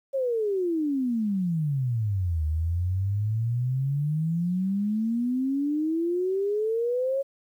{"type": "exponential two-way sweep", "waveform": "sine", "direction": "down then up", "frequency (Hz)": [554.4, 76, 554.4], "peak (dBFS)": -23, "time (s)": [0.13, 7.23], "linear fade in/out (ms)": 20, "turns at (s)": 2.45, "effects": ["10-bit"]}